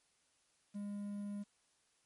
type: tone with quantisation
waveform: triangle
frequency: 203.7 Hz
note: G#3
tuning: 33 cents flat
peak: -38 dBFS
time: 0.74-1.44 s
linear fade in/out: 20 ms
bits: 11
effects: white hiss -75 dBFS RMS until 2.05 s + MP3 48 kbps